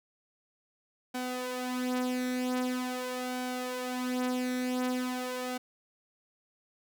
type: tone with flanger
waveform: sawtooth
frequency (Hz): 251.7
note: B3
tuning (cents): +33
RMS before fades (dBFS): -33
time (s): 1.14-5.58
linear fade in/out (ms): 10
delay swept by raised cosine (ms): 1.3 to 4.5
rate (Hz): 0.44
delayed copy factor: +0.65
effects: none